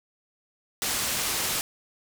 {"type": "low-pass noise", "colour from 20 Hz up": "white", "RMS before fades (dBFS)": -28, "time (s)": [0.82, 1.61], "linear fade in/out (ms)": 0, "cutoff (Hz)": 11000, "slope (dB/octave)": 12, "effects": []}